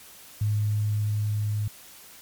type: tone with level ramp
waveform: sine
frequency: 105.3 Hz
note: G#2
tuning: 24 cents sharp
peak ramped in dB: -21 to -24 dBFS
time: 0.41-1.68 s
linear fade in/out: 5 ms
effects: white hiss -48 dBFS RMS until 2.21 s + MP3 96 kbps